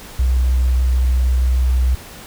sine tone, 63.1 Hz, B1, 38 cents sharp, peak -12 dBFS, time 0.19-1.95 s, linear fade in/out 5 ms, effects pink hiss -37 dBFS RMS until 2.26 s

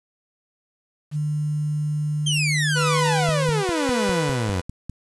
sine tone with pitch glide, 150 to 153.15 Hz, D3 to D#3, +37 to -27 cents, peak -21 dBFS, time 1.11-3.64 s, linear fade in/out 50 ms, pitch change +36 cents, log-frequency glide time 2.6-3.08 s
sawtooth exponential sweep, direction down, 3220 to 85.8 Hz, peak -18 dBFS, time 2.26-4.61 s, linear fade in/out 10 ms
sawtooth tone with tremolo, 493.9 Hz, B4, in tune, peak -18 dBFS, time 2.75-4.62 s, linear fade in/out 20 ms, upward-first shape sine, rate 0.96 Hz, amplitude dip 75%
click train, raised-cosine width 5 ms, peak -19 dBFS, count 9, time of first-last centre 3.29-4.896 s, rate 4.98 Hz
effects resampled to 24000 Hz + 8-bit

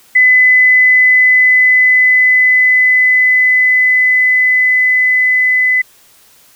sine tone with level ramp, 2011 Hz, B6, 31 cents sharp, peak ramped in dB -4 to -8 dBFS, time 0.15-5.82 s, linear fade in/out 10 ms, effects white hiss -46 dBFS RMS until 6.55 s

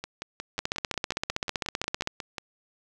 two click trains, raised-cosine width 0.2 ms, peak -10 / -17 dBFS, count 24 / 14, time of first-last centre 0.59-2.074 / 0.04-2.382 s, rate 15.5 / 5.55 Hz, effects none

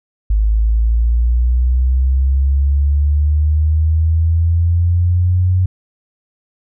sine linear sweep, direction up, 51.91 to 92.4 Hz, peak -10 dBFS, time 0.3-5.66 s, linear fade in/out 5 ms, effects none

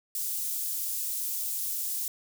white high-pass noise, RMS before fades -32 dBFS, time 0.15-2.08 s, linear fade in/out 2 ms, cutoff 7600 Hz, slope 12 dB/octave, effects none

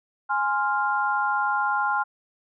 sine chord, F minor, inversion first, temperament equal, 830.6 / 1046.5 / 1396.9 Hz, Ab5 / C6 / F6, 0 / 0 / 0 cents, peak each -25 / -27 / -25 dBFS, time 0.29-2.04 s, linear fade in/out 20 ms, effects none

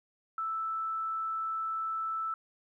sine tone, 1318.5 Hz, E6, in tune, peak -31 dBFS, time 0.38-2.34 s, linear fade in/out 2 ms, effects 12-bit

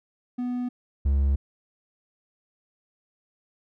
triangle tone pair in turn, 246.9 / 69.28 Hz, B3 / C#2, 0 / 0 cents, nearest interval octave + minor seventh, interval 2200 cents, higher first, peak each -24 / -17 dBFS, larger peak second, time 0.38-0.69 / 1.05-1.36 s, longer neither, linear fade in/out 10 ms, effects none

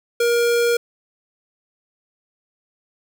square tone, 472.9 Hz, A#4, 25 cents sharp, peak -16 dBFS, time 0.2-0.77 s, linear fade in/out 5 ms, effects none

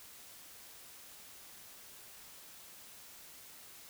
silence, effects white hiss -54 dBFS RMS until 3.89 s

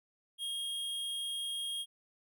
square tone, 3253 Hz, G#7, 37 cents flat, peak -36 dBFS, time 0.38-1.86 s, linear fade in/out 50 ms, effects none

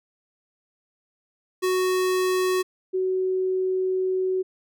square / sine tone pair in turn, 370 / 373.9 Hz, F#4 / F#4, 0 / +18 cents, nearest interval unison, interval 18 cents, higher second, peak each -21 dBFS, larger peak neither, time 1.62-2.63 / 2.93-4.43 s, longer second, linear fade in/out 20 ms, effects none

